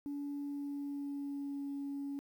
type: tone with pitch glide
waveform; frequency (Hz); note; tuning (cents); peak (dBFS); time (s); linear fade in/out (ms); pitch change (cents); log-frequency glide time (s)
sine; 285.9 to 280.3; D4 to C#4; -46 to +19; -36; 0.06-2.19; 0; -35; 0.32-1.69
effects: tanh soft clip ceiling -34 dBFS + 11-bit